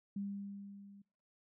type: tone with level ramp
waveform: sine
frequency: 200 Hz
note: G3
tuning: 35 cents sharp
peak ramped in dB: -36 to -55 dBFS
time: 0.16-1.02 s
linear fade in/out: 5 ms
effects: noise-tail reverb RT60 0.5 s tail -25 dB re dry